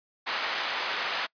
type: band-pass noise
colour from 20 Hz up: pink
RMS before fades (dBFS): -31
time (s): 0.26-1.27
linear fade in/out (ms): 20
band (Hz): 910 to 4200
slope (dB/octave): 12
effects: noise-tail reverb RT60 0.1 s tail -25 dB re dry + resampled to 11025 Hz